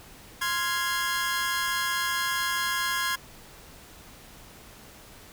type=chord; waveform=sawtooth; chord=F minor; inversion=second; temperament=equal; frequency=1046.5 / 1396.9 / 1661.2 Hz; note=C6 / F6 / Ab6; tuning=0 / 0 / 0 cents; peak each=-26 / -31 / -25 dBFS; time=0.41-3.16 s; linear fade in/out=10 ms; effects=pink hiss -49 dBFS RMS until 5.32 s